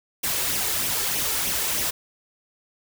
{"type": "noise with flanger", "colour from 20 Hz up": "white", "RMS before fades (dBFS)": -25, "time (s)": [0.23, 1.91], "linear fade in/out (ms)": 10, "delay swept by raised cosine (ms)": [0.33, 2.33], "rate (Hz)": 3.2, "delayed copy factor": 0.5, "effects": []}